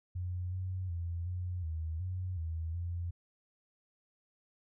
sine tone with pitch steps, 90 / 92.6 / 85.4 / 89.9 / 80.1 / 91.7 / 81.4 / 86.5 Hz, F#2 / F#2 / F2 / F#2 / E2 / F#2 / E2 / F2, -47 / +2 / -38 / -49 / -49 / -15 / -21 / -16 cents, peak -34 dBFS, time 0.15-3.11 s, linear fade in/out 10 ms, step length 370 ms, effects none

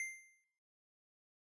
square tone with exponential decay, 2093 Hz, C7, in tune, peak -37 dBFS, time 0-0.44 s, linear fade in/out 1 ms, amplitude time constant 95 ms, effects noise-tail reverb RT60 0.8 s tail -21 dB re dry + resampled to 24000 Hz

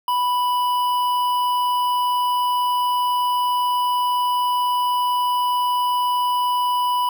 square tone with notch filter, 987.8 Hz, B5, in tune, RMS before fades -20 dBFS, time 0.08-7.09 s, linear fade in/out 2 ms, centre 6900 Hz, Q 0.5, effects none

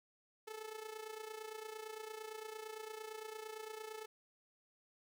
sawtooth tone with amplitude modulation, 435.6 Hz, A4, 17 cents flat, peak -39 dBFS, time 0.47-4.06 s, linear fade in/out 10 ms, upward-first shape sine, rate 28.8 Hz, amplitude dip 70%, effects none

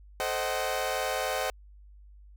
sawtooth chord, A diminished seventh, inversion none, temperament equal with one note detuned, 440 / 523.3 / 622.3 / 753.4 Hz, A4 / C5 / Eb5 / Gb5, 0 / 0 / 0 / +31 cents, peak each -34 / -29 / -30 / -29 dBFS, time 0.2-1.5 s, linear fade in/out 0 ms, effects added 50 Hz sine -49 dBFS peak until 2.36 s

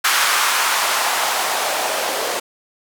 blue noise with band-pass filter sweep, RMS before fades -19 dBFS, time 0.04-2.4 s, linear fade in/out 10 ms, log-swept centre 1300 to 530 Hz, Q 1.7, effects none

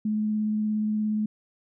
sine tone with vibrato, 213.6 Hz, G#3, 49 cents sharp, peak -23 dBFS, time 0.05-1.26 s, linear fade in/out 5 ms, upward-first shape sine, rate 17 Hz, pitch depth 10 cents each way, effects none

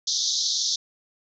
white band-pass noise, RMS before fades -25 dBFS, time 0.07-0.76 s, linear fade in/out 5 ms, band 3500 to 6400 Hz, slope 96 dB/octave, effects none

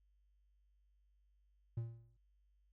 triangle tone with exponential decay, 115.6 Hz, A#2, 14 cents flat, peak -33 dBFS, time 1.77-2.17 s, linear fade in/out 5 ms, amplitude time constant 86 ms, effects added 50 Hz sine -70 dBFS peak until 2.72 s

